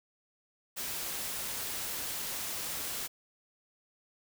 white noise, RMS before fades -37 dBFS, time 0.76-3.08 s, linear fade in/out 20 ms, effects none

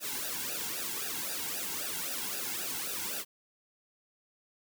white noise with flanger, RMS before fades -36 dBFS, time 0-3.25 s, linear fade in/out 50 ms, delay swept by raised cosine 0.92 to 1.69 ms, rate 3.8 Hz, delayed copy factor -1, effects none

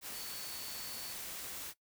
sine tone in noise, 4459 Hz, C#8, 9 cents sharp, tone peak -48 dBFS, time 0.12-1.16 s, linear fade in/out 50 ms, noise white, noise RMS -44 dBFS, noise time 0.01-1.74 s, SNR -7 dB, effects noise-tail reverb RT60 0.1 s tail -18 dB re dry

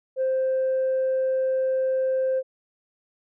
sine tone, 523.3 Hz, C5, in tune, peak -19 dBFS, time 0.16-2.43 s, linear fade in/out 50 ms, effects tanh soft clip ceiling -18 dBFS

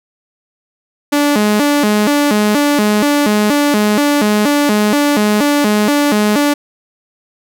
sawtooth tone with vibrato, 246.9 Hz, B3, in tune, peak -6 dBFS, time 1.12-6.54 s, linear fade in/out 10 ms, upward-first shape square, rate 2.1 Hz, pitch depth 280 cents each way, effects none

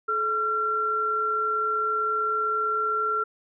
sine tone pair together, 430.1 / 1365.5 Hz, A4 / F6, -39 / -39 cents, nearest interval octave + minor sixth, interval 2000 cents, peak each -31 / -23 dBFS, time 0.08-3.24 s, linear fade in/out 10 ms, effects none

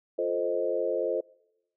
sine chord, F dominant seventh, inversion none, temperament equal, 349.2 / 440 / 523.3 / 622.3 Hz, F4 / A4 / C5 / Eb5, 0 / 0 / 0 / 0 cents, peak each -33 / -31 / -29 / -32 dBFS, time 0.18-1.21 s, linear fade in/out 10 ms, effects noise-tail reverb RT60 0.9 s tail -25 dB re dry

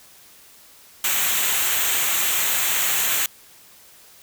white noise with comb filter, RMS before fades -21 dBFS, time 1.04-3.26 s, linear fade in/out 2 ms, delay 0.2 ms, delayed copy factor -0.65, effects white hiss -49 dBFS RMS until 4.22 s

